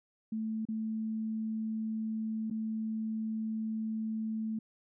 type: tone with dropouts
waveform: sine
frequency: 220 Hz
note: A3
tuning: in tune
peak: -32 dBFS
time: 0.32-4.59 s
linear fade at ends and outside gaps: 5 ms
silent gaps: 0.653-0.686 / 2.501-2.509 s
effects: none